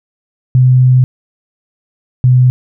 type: tone pair in turn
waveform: sine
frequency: 127.6 / 126.43 Hz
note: C3 / B2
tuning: -43 / +41 cents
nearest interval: unison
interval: 16 cents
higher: first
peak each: -4 dBFS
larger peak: neither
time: 0.55-1.04 / 2.24-2.5 s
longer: first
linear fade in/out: 0 ms
effects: none